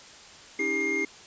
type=tone cluster; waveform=triangle; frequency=281.5 / 321 / 399.6 / 2126 Hz; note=C#4 / E4 / G4 / C7; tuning=+27 / -46 / +33 / +27 cents; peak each=-33 / -31 / -30 / -25 dBFS; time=0.59-1.05 s; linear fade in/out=5 ms; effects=white hiss -48 dBFS RMS until 1.26 s + resampled to 16000 Hz